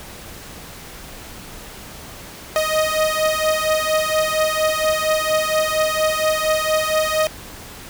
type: beating tone pair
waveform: sawtooth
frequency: 622.3 / 626.6 Hz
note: D#5 / D#5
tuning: 0 / +12 cents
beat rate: 4.3 Hz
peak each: -16 dBFS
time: 2.56-7.27 s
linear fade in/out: 0 ms
effects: pink hiss -37 dBFS RMS until 7.89 s